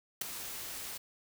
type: noise with ADSR envelope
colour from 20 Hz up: white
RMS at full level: -31 dBFS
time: 0.21-0.98 s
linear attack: 6 ms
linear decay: 8 ms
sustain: -11 dB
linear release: 11 ms
effects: none